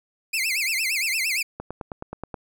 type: tone with vibrato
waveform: sawtooth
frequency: 2349 Hz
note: D7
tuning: in tune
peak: -19 dBFS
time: 0.33-1.43 s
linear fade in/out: 10 ms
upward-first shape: sine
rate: 8.7 Hz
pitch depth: 240 cents each way
type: click train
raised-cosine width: 1 ms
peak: -18 dBFS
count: 8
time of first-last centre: 1.6-2.342 s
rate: 9.43 Hz
effects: none